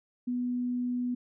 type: tone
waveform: sine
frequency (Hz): 246.4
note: B3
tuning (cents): -4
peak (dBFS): -28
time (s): 0.27-1.15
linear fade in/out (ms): 10
effects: none